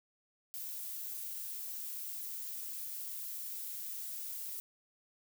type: noise with amplitude modulation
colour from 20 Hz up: violet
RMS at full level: -41 dBFS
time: 0.54-4.6 s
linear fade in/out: 0 ms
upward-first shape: sine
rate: 253 Hz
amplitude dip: 25%
effects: none